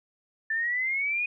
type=exponential sweep; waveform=sine; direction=up; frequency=1760 to 2489 Hz; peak=-25 dBFS; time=0.5-1.26 s; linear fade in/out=5 ms; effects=none